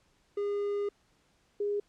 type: tone pair in turn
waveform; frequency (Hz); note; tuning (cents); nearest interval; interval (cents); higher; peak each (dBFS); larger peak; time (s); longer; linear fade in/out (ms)
triangle / sine; 407.3 / 409.9; G#4 / G#4; -34 / -23; unison; 11; second; -27 / -28; first; 0.37-0.89 / 1.6-1.8; first; 5
effects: pink hiss -69 dBFS RMS until 1.88 s + low-pass 8000 Hz 12 dB/octave